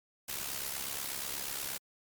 white noise with amplitude modulation, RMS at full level -35 dBFS, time 0.28-1.78 s, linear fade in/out 10 ms, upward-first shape sine, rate 68.3 Hz, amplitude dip 65%, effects MP3 96 kbps

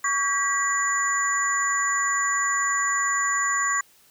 sine tone cluster, 1131 / 1608 / 1944 / 6980 Hz, C#6 / G6 / B6 / A8, +34 / +44 / -28 / -15 cents, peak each -25 / -29 / -26 / -27 dBFS, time 0.04-3.81 s, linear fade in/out 5 ms, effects white hiss -57 dBFS RMS until 4.1 s

